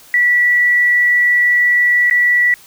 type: tone with dropouts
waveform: sine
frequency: 1951 Hz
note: B6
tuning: 22 cents flat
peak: -9 dBFS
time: 0.14-2.54 s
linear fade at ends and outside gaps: 1 ms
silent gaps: 2.099-2.11 s
effects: white hiss -43 dBFS RMS until 2.66 s